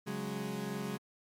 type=chord; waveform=30% pulse; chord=C# suspended fourth; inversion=none; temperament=equal; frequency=138.59 / 185 / 207.7 Hz; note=C#3 / F#3 / G#3; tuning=0 / 0 / 0 cents; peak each=-40 / -38 / -36 dBFS; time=0.06-0.98 s; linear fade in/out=20 ms; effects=MP3 64 kbps